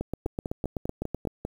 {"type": "two click trains", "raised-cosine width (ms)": 2, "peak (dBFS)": [-17, -16], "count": [7, 11], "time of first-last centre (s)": [[0.26, 1.45], [0.01, 1.273]], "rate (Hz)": [5.04, 7.92], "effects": ["8-bit"]}